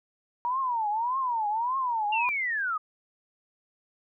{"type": "tone with vibrato", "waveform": "sine", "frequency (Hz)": 943, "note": "A#5", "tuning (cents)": 20, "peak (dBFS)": -25, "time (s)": [0.45, 2.29], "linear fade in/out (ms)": 0, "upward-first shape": "triangle", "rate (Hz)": 1.7, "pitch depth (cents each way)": 250}
{"type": "linear sweep", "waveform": "sine", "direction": "down", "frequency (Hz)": [2803, 1206], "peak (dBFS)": -26, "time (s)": [2.12, 2.78], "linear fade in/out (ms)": 10}
{"effects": []}